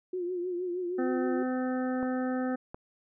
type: tone with vibrato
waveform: sine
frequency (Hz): 357.8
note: F4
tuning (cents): +42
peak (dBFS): -30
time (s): 0.13-1.43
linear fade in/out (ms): 5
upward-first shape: triangle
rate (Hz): 6.4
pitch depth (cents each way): 70
type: harmonic tone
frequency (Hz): 255.6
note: C4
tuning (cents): -40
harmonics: 1 / 2 / 3 / 5 / 6 / 7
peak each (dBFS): -29 / -35 / -39 / -43 / -45 / -46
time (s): 0.98-2.56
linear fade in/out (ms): 10
type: clicks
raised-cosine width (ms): 1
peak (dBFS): -26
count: 2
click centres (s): 2.029 / 2.745
effects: none